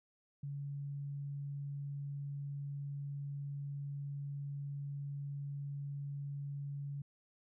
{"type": "tone", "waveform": "sine", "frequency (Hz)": 141.6, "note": "C#3", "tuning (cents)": 37, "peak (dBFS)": -39, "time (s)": [0.43, 7.02], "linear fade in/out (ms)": 5, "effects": []}